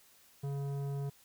sine tone with tanh clipping, 140 Hz, C#3, 18 cents sharp, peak -36 dBFS, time 0.43-1.1 s, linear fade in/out 10 ms, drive 13 dB, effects white hiss -63 dBFS RMS until 1.24 s

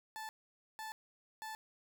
30% pulse tone bursts, 876 Hz, A5, 8 cents flat, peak -40 dBFS, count 3, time 0.16-1.55 s, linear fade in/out 0 ms, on 130 ms, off 500 ms, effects none

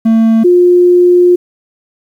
triangle / sine tone pair in turn, 224.6 / 355.5 Hz, A3 / F4, +36 / +31 cents, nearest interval minor sixth, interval 795 cents, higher second, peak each -3 dBFS, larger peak neither, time 0.05-0.44 / 0.44-1.36 s, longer second, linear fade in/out 10 ms, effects 7-bit

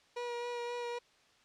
30% pulse tone with vibrato, 480.5 Hz, B4, 48 cents flat, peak -34 dBFS, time 0.16-0.99 s, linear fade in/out 10 ms, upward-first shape sine, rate 3.8 Hz, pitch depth 15 cents each way, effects white hiss -66 dBFS RMS until 1.44 s + low-pass 5000 Hz 12 dB/octave

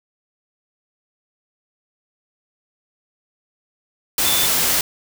sine tone in noise, 3520 Hz, A7, in tune, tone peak -22 dBFS, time 4.25-4.46 s, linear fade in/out 2 ms, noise white, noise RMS -18 dBFS, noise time 4.18-4.81 s, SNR -7 dB, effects none

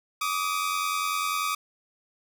sawtooth tone pair together, 1156.9 / 1247 Hz, D6 / D#6, -26 / +3 cents, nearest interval minor second, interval 129 cents, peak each -25 dBFS, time 0.21-1.55 s, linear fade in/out 5 ms, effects none

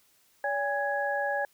sine tone cluster, 570 / 815 / 1669 Hz, C#5 / G#5 / G#6, +48 / -33 / +8 cents, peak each -31 dBFS, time 0.44-1.45 s, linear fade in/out 2 ms, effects white hiss -65 dBFS RMS until 1.53 s

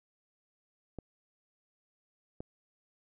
clicks, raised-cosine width 2 ms, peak -27 / -27 dBFS, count 2, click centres 0.987 / 2.405 s, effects none

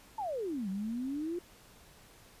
sine exponential two-way sweep, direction down then up, 907 to 186 to 358.7 Hz, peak -33 dBFS, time 0.18-1.39 s, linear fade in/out 5 ms, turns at 0.69 s, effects pink hiss -58 dBFS RMS until 2.4 s + resampled to 32000 Hz

